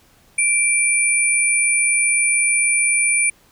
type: tone pair together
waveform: sine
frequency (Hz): 2349 / 9387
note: D7 / D9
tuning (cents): 0 / -2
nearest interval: 2 octaves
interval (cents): 2398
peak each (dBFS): -17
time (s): 0.38-3.3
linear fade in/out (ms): 5
effects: pink hiss -54 dBFS RMS until 3.51 s